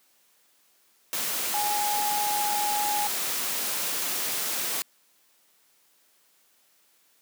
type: tone in noise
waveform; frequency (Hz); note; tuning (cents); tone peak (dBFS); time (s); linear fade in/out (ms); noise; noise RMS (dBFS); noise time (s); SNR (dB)
sine; 830.6; G#5; 0; -26; 1.54-3.07; 0; white; -29; 1.13-4.82; 0
effects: white hiss -64 dBFS RMS until 7.21 s + high-pass 200 Hz 12 dB/octave